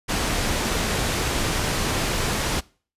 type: low-pass noise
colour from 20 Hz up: pink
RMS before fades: -24 dBFS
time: 0.08-2.61 s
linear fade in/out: 20 ms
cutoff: 9400 Hz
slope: 12 dB/octave
effects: noise-tail reverb RT60 0.4 s tail -23 dB re dry + resampled to 32000 Hz